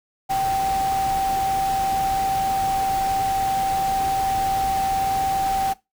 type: tone in noise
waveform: sine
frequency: 776 Hz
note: G5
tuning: 18 cents flat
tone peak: -19 dBFS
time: 0.29-5.74 s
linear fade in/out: 20 ms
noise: pink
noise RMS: -32 dBFS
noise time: 0.29-5.74 s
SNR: +10 dB
effects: noise-tail reverb RT60 0.2 s tail -18 dB re dry